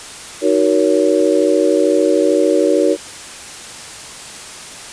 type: chord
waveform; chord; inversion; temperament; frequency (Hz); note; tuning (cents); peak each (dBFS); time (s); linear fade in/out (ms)
sine; D# minor seventh; none; just; 311.1 / 373.4 / 466.7 / 560; D#4 / F#4 / A#4 / C#5; 0 / +16 / +2 / +18; -16; 0.41-2.97; 50
effects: white hiss -32 dBFS RMS until 4.92 s + resampled to 22050 Hz